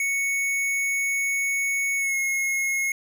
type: tone with pitch glide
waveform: square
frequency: 2217 to 2166 Hz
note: C#7 to C#7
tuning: 0 to -41 cents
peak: -23 dBFS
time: 0-2.92 s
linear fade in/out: 2 ms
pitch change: -41 cents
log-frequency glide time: 1.97-2.16 s
effects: none